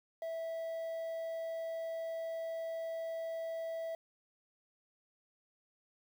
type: tone with quantisation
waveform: triangle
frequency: 656 Hz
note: E5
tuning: 9 cents flat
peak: -35 dBFS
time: 0.22-3.95 s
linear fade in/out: 2 ms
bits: 10
effects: none